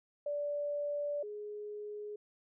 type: tone pair in turn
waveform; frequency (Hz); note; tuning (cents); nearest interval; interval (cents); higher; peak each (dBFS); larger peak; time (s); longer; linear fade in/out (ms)
sine; 582 / 417.8; D5 / G#4; -16 / +10; tritone; 574; first; -33 / -40; first; 0.26-1.23 / 1.23-2.16; first; 5
effects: none